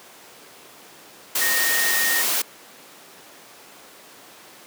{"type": "tone in noise", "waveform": "sine", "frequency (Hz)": 1852, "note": "A#6", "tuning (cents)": -12, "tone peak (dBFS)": -22, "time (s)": [1.41, 2.22], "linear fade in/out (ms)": 5, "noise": "white", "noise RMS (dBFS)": -22, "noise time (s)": [1.35, 2.42], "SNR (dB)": -3, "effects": ["pink hiss -45 dBFS RMS until 4.66 s", "high-pass 300 Hz 12 dB/octave"]}